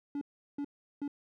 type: tone bursts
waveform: triangle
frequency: 286.2 Hz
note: D4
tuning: 45 cents flat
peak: -31 dBFS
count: 3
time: 0.15-1.079 s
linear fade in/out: 2 ms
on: 63 ms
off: 370 ms
effects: none